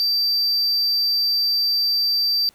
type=tone; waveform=triangle; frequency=4670 Hz; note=D8; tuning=11 cents flat; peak=-16 dBFS; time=0-2.49 s; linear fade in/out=0 ms; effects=pink hiss -56 dBFS RMS until 2.54 s